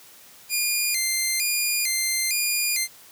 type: tone with vibrato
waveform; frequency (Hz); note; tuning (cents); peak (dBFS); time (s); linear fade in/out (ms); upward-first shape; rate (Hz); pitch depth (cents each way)
10% pulse; 2250; C#7; +25; -13; 0.49-2.88; 50; square; 1.1; 130
effects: white hiss -49 dBFS RMS until 3.11 s + high-pass 80 Hz 12 dB/octave